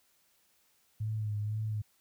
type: tone with vibrato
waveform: sine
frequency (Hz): 106.7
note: G#2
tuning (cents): +47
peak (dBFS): -31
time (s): 1-1.82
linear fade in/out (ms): 10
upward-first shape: sine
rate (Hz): 2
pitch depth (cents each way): 41
effects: white hiss -70 dBFS RMS until 2 s